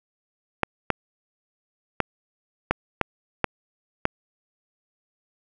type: clicks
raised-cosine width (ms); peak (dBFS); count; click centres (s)
0.5; -4; 7; 0.633 / 0.903 / 2.003 / 2.71 / 3.013 / 3.443 / 4.054
effects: none